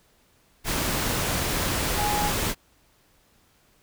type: tone in noise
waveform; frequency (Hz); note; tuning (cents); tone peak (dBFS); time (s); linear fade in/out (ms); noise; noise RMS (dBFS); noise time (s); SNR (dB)
sine; 830.6; G#5; 0; -25; 1.95-2.32; 50; pink; -26; 0.64-2.55; -2
effects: pink hiss -62 dBFS RMS until 3.82 s